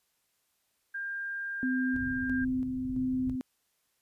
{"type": "tone", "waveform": "sine", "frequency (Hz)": 1600, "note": "G6", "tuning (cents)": 35, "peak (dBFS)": -33, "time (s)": [0.94, 2.45], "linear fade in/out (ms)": 10}
{"type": "tone with tremolo", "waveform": "sine", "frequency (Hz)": 256.9, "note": "C4", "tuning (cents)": -32, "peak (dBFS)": -27, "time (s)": [1.63, 3.41], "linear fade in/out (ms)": 0, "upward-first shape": "square", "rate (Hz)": 1.5, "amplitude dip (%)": 35}
{"type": "low-pass noise", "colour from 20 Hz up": "white", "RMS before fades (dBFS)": -43, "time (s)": [1.93, 3.36], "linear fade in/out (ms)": 10, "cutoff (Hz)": 140, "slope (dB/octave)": 96}
{"effects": ["white hiss -75 dBFS RMS until 4.01 s", "resampled to 32000 Hz"]}